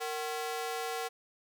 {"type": "ring-modulated tone", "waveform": "sawtooth", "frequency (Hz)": 611, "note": "D#5", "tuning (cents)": -32, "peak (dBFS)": -27, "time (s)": [0, 1.09], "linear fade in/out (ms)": 20, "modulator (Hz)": 148, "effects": []}